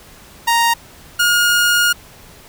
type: tone pair in turn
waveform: sawtooth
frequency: 932.3 / 1428.7 Hz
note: A#5 / F6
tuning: 0 / +39 cents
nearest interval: perfect fifth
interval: 739 cents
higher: second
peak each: -8 dBFS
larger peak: neither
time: 0.47-0.74 / 1.19-1.93 s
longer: second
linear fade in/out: 10 ms
effects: pink hiss -42 dBFS RMS until 2.48 s